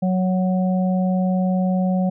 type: harmonic tone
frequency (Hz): 185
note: F#3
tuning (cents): 0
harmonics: 1 / 3 / 4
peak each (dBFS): -17 / -27 / -29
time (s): 0.02-2.1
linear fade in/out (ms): 10
effects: none